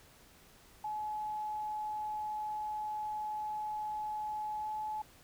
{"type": "tone with pitch glide", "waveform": "sine", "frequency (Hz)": [851, 856.9], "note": ["G#5", "A5"], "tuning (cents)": [42, -46], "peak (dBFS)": -35, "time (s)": [0.84, 5.02], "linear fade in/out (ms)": 5, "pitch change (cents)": 12, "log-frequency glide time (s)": [4.6, 4.67], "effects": ["pink hiss -60 dBFS RMS until 5.23 s"]}